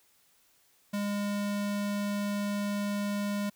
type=tone; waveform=square; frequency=203.9 Hz; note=G#3; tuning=32 cents flat; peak=-30 dBFS; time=0.93-3.5 s; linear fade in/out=10 ms; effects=white hiss -66 dBFS RMS until 3.55 s